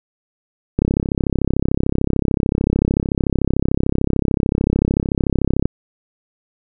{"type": "click train", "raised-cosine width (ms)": 3, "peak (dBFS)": -3, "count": 164, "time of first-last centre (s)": [0.79, 5.656], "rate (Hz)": 33.5, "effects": []}